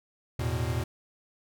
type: chord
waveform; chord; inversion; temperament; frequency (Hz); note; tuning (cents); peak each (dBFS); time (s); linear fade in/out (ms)
square; E suspended fourth; none; equal with one note detuned; 82.41 / 110.64 / 123.47; E2 / A2 / B2; 0 / +10 / 0; -33 / -33 / -32; 0.39-0.84; 5
effects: none